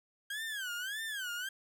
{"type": "tone with vibrato", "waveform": "30% pulse", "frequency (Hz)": 1595, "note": "G6", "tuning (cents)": 30, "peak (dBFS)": -34, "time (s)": [0.3, 1.49], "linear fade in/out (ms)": 5, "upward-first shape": "sine", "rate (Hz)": 1.7, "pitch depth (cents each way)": 210, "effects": []}